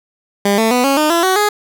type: tone with pitch steps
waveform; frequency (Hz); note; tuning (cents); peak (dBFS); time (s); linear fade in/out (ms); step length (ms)
15% pulse; 201.3 / 223.4 / 247.8 / 275 / 305.1 / 338.5 / 375.6 / 416.8; G3 / A3 / B3 / C#4 / D#4 / E4 / F#4 / G#4; +46 / +27 / +6 / -14 / -34 / +46 / +26 / +6; -5; 0.45-1.49; 5; 130
effects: none